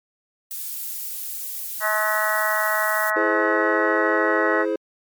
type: noise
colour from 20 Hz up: violet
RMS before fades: -30 dBFS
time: 0.51-3.1 s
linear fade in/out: 0 ms
type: harmonic tone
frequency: 213.7 Hz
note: G#3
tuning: 50 cents sharp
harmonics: 3 / 4 / 5 / 6 / 7 / 8 / 9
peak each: -26 / -30 / -28 / -27 / -26 / -30 / -25 dBFS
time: 1.8-4.66 s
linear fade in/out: 50 ms
type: chord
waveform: triangle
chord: E augmented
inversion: none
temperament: equal with one note detuned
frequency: 329.6 / 423.1 / 523.3 Hz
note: E4 / G#4 / B#4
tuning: 0 / +32 / 0 cents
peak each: -23 dBFS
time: 3.16-4.76 s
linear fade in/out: 5 ms
effects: MP3 96 kbps